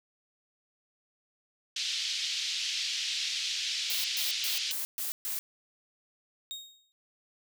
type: band-pass noise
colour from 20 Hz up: pink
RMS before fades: -33 dBFS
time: 1.76-4.72 s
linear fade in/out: 5 ms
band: 2900 to 5500 Hz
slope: 24 dB/octave
type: noise bursts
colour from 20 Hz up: blue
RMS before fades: -34 dBFS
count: 6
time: 3.9-5.39 s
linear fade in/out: 0 ms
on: 140 ms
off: 130 ms
type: tone with exponential decay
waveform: 35% pulse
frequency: 3729 Hz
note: A#7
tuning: in tune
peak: -32 dBFS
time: 6.51-6.92 s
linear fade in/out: 0 ms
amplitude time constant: 89 ms
effects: none